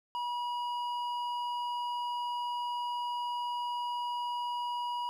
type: tone with hard clipping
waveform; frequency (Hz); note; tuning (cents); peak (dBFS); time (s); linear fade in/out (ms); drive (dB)
sine; 967; B5; -37; -34; 0.15-5.09; 0; 8
effects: none